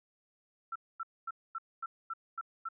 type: tone bursts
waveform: sine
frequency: 1342 Hz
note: E6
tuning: 31 cents sharp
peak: -35 dBFS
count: 8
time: 0.72-2.688 s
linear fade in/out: 5 ms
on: 36 ms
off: 240 ms
effects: none